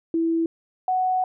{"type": "tone pair in turn", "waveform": "sine", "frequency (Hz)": [329.6, 742.1], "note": ["E4", "F#5"], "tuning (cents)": [0, 5], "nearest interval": "octave + major second", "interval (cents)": 1405, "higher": "second", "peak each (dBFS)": -19, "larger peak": "neither", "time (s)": [[0.14, 0.46], [0.88, 1.24]], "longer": "second", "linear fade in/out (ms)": 2, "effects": []}